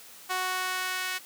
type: tone with high-pass filter sweep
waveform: sawtooth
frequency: 370 Hz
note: F#4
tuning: in tune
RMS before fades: -31 dBFS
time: 0.29-1.19 s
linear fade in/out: 20 ms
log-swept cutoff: 930 to 1800 Hz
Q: 1.3
effects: white hiss -49 dBFS RMS until 1.25 s + high-pass 150 Hz 12 dB/octave